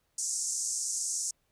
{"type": "band-pass noise", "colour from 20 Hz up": "pink", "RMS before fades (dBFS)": -33, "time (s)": [0.18, 1.31], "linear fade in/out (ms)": 5, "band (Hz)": [5900, 8900], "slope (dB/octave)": 48, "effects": ["pink hiss -75 dBFS RMS until 1.51 s"]}